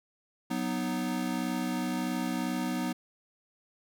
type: chord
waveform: square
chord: B major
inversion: second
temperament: equal with one note detuned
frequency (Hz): 185 / 246.9 / 309.9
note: F#3 / B3 / D#4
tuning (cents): 0 / 0 / -7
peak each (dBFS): -36 / -33 / -36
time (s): 0.5-2.93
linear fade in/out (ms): 10
effects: none